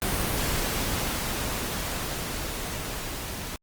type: noise with level ramp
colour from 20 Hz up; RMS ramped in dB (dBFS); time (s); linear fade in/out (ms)
pink; -26 to -35; 0.02-3.56; 0
effects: Opus 32 kbps